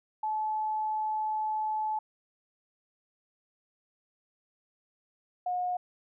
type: tone pair in turn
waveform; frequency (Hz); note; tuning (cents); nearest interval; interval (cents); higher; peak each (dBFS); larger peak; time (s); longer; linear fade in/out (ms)
sine; 863 / 721.5; A5 / F#5; -34 / -44; minor third; 310; first; -28; neither; 0.23-1.99 / 5.46-5.77; first; 5
effects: none